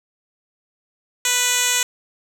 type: tone with band-pass filter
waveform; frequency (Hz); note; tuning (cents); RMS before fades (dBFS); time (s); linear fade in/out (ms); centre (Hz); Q
10% pulse; 493.9; B4; 0; -19; 1.25-1.83; 2; 6500; 1.2
effects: none